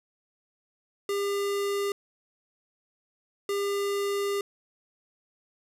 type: tone pair in turn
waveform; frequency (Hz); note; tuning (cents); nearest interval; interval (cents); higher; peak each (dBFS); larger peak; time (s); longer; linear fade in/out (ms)
square; 401.7 / 401.7; G4 / G4; +42 / +42; unison; 0; neither; -27; neither; 1.09-1.92 / 3.49-4.41; second; 2
effects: resampled to 32000 Hz + 9-bit